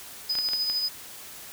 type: tone with tremolo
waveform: triangle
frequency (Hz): 5000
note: D#8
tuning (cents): +8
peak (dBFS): -22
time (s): 0.29-0.89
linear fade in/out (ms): 10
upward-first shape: sine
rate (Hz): 13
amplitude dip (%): 40
type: clicks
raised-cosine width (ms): 0.2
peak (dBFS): -18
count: 5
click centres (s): 0.353 / 0.387 / 0.488 / 0.534 / 0.699
effects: white hiss -43 dBFS RMS until 1.52 s